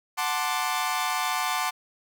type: chord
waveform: sawtooth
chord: D dominant seventh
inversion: first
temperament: equal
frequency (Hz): 740 / 880 / 1046.5 / 1174.7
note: F#5 / A5 / C6 / D6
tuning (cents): 0 / 0 / 0 / 0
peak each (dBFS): -27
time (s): 0.17-1.71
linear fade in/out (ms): 20
effects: none